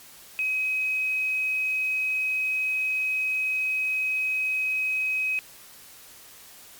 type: tone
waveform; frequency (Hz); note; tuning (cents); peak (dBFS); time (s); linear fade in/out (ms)
sine; 2534; D#7; +31; -23; 0.39-5.39; 0
effects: white hiss -48 dBFS RMS until 6.79 s + MP3 96 kbps